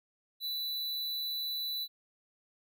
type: tone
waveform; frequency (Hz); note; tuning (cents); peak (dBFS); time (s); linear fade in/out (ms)
square; 3973; B7; +10; -34; 0.4-1.88; 50
effects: none